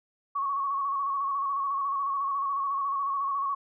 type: tone with vibrato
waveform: sine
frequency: 1108.7 Hz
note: C#6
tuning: in tune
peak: -26 dBFS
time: 0.35-3.55 s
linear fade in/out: 10 ms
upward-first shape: square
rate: 14 Hz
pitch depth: 35 cents each way
effects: none